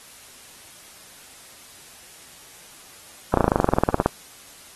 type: slowing click train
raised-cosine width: 1 ms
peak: -3 dBFS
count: 17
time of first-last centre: 3.34-4.06 s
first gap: 33 ms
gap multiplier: 1.04
effects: white hiss -46 dBFS RMS until 4.75 s + AAC 32 kbps